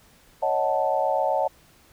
sine chord, D# half-diminished seventh, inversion third, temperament equal, 554.4 / 622.3 / 740 / 880 Hz, C#5 / D#5 / F#5 / A5, 0 / 0 / 0 / 0 cents, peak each -26 dBFS, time 0.42-1.48 s, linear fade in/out 10 ms, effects pink hiss -56 dBFS RMS until 1.92 s

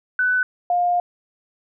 sine tone pair in turn, 1499 / 707.4 Hz, F#6 / F5, +22 / +22 cents, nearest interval octave + minor second, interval 1300 cents, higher first, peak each -16 dBFS, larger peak neither, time 0.19-0.43 / 0.7-1 s, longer second, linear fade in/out 2 ms, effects none

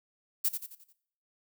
violet noise with echo, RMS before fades -27 dBFS, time 0.44-0.49 s, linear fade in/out 10 ms, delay 88 ms, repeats 5, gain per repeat -7 dB, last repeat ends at 0.93 s, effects noise-tail reverb RT60 0.6 s tail -17 dB re dry

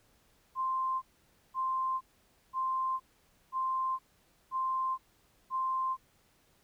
sine tone bursts, 1046.5 Hz, C6, in tune, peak -29 dBFS, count 6, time 0.55-5.97 s, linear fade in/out 50 ms, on 470 ms, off 520 ms, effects pink hiss -68 dBFS RMS until 6.63 s

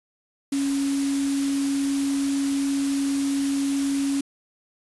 sine tone in noise, 277.2 Hz, C#4, in tune, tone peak -21 dBFS, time 0.52-4.21 s, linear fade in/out 5 ms, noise white, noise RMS -34 dBFS, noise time 0.52-4.21 s, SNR +10 dB, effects resampled to 24000 Hz

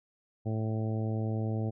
harmonic tone, 110 Hz, A2, in tune, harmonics 1 / 2 / 3 / 4 / 5 / 6 / 7, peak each -30 / -36 / -40 / -42 / -44 / -46 / -47 dBFS, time 0.45-1.71 s, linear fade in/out 20 ms, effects none

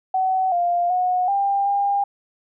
sine tone with pitch steps, 754 / 699 / 729 / 796 / 803 Hz, F#5 / F5 / F#5 / G5 / G5, +32 / +1 / -26 / +26 / +41 cents, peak -17 dBFS, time 0.14-2.04 s, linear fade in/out 5 ms, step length 380 ms, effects none

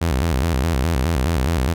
sawtooth tone with vibrato, 73.42 Hz, D2, in tune, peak -13 dBFS, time 0.01-1.74 s, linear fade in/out 10 ms, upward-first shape square, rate 4.8 Hz, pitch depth 230 cents each way, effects none

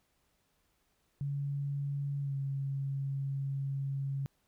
sine tone with pitch glide, 141.2 to 137.5 Hz, C#3 to C#3, +32 to -14 cents, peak -32 dBFS, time 1.21-4.26 s, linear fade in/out 0 ms, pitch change -46 cents, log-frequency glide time 2.21-2.35 s, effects pink hiss -75 dBFS RMS until 4.47 s

